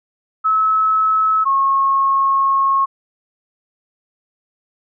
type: tone pair in turn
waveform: sine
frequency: 1295 / 1089 Hz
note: E6 / C#6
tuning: -31 / -31 cents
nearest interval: minor third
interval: 300 cents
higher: first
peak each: -12 dBFS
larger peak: neither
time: 0.44-1.45 / 1.45-2.86 s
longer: second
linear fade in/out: 20 ms
effects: none